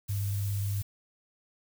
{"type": "noise", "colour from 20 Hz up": "blue", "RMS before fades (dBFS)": -43, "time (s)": [0.08, 0.83], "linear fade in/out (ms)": 10}
{"type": "tone with vibrato", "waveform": "sine", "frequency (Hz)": 100, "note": "G2", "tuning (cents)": 35, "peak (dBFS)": -28, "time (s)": [0.09, 0.82], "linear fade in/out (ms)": 5, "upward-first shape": "triangle", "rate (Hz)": 17, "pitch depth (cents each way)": 21}
{"effects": []}